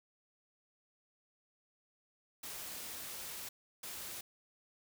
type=noise bursts at uneven times; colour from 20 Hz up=white; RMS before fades=-45 dBFS; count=2; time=2.43-3.49 / 3.83-4.21 s; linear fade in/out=5 ms; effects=none